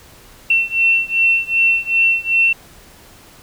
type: beating tone pair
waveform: sine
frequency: 2701 / 2703.6 Hz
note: E7 / E7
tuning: +42 / +43 cents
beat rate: 2.6 Hz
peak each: -15 / -16 dBFS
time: 0.5-2.53 s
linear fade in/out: 5 ms
effects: pink hiss -44 dBFS RMS until 3.42 s